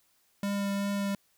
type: tone with vibrato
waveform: square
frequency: 200 Hz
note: G3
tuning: 35 cents sharp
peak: -29 dBFS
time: 0.43-1.15 s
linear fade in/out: 2 ms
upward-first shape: triangle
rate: 2.6 Hz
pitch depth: 12 cents each way
effects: white hiss -69 dBFS RMS until 1.37 s